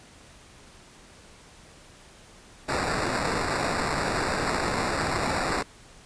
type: noise with sample-and-hold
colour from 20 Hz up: blue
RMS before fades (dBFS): -27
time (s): 2.68-5.63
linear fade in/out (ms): 10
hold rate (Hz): 3150
effects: pink hiss -51 dBFS RMS until 6.05 s + resampled to 22050 Hz